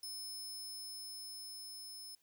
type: tone with level ramp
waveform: sawtooth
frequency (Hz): 5220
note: E8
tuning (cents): -18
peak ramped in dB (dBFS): -40 to -45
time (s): 0.03-2.15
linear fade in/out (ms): 2
effects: white hiss -75 dBFS RMS until 2.22 s